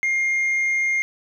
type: tone with tanh clipping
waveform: sine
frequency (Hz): 2122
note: C7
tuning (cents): +24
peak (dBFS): -19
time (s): 0.03-1.02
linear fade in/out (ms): 0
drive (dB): 2
effects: none